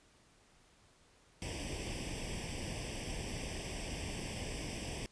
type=noise with comb filter; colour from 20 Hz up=pink; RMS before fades=-41 dBFS; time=1.42-5.06 s; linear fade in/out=0 ms; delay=0.37 ms; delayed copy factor=+0.9; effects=pink hiss -66 dBFS RMS until 5.11 s + resampled to 22050 Hz